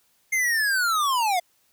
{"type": "linear sweep", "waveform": "square", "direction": "down", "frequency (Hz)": [2125, 683], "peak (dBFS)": -21, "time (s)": [0.32, 1.4], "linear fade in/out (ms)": 10, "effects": ["white hiss -65 dBFS RMS until 1.72 s"]}